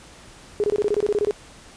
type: tone bursts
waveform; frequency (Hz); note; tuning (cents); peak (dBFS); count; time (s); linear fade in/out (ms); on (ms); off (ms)
sine; 415.3; G#4; 0; -17; 12; 0.6-1.309; 0; 38; 23
effects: pink hiss -46 dBFS RMS until 1.76 s + resampled to 22050 Hz